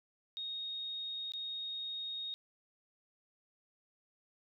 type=tone with dropouts; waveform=sine; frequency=3729 Hz; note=A#7; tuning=in tune; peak=-38 dBFS; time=0.37-2.34 s; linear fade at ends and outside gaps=0 ms; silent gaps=1.32-1.336 s; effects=none